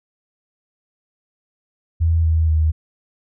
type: tone with pitch steps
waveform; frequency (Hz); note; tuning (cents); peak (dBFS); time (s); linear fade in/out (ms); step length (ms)
sine; 82.3 / 80.42 / 78.58; E2 / E2 / D#2; -2 / -42 / +18; -13; 2-2.72; 20; 240
effects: none